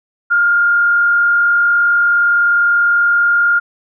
sine tone with frequency modulation, 1409 Hz, F6, 15 cents sharp, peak -9 dBFS, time 0.3-3.6 s, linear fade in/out 20 ms, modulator 40.5 Hz, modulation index 0.38, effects none

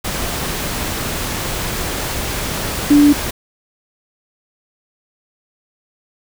sine tone in noise, 291.1 Hz, D4, 15 cents flat, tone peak -6 dBFS, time 2.9-3.13 s, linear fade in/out 10 ms, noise pink, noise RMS -22 dBFS, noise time 0.04-3.31 s, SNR +13 dB, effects none

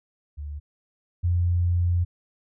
sine tone pair in turn, 73.42 / 87.55 Hz, D2 / F2, 0 / +5 cents, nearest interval minor third, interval 305 cents, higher second, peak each -31 / -19 dBFS, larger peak second, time 0.37-0.6 / 1.23-2.05 s, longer second, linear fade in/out 20 ms, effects none

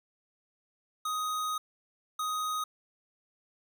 square tone bursts at uneven times, 1251 Hz, D#6, 9 cents sharp, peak -31 dBFS, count 2, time 1.05-1.58 / 2.19-2.64 s, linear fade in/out 5 ms, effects none

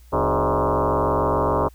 sine tone with frequency modulation, 261.6 Hz, C4, in tune, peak -17 dBFS, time 0.12-1.69 s, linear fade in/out 20 ms, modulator 114 Hz, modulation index 7.9, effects added 60 Hz sine -45 dBFS peak until 1.74 s + white hiss -58 dBFS RMS until 1.74 s

